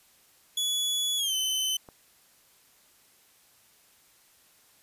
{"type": "tone with pitch glide", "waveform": "sawtooth", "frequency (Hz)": [3400, 3047], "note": ["G#7", "G7"], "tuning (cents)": [40, -50], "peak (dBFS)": -23, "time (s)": [0.57, 1.77], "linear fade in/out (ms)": 5, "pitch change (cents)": -190, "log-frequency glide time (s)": [1.17, 1.34]}
{"type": "click", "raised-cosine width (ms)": 1, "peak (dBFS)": -32, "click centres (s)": 1.888}
{"effects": ["white hiss -61 dBFS RMS until 4.82 s", "resampled to 32000 Hz"]}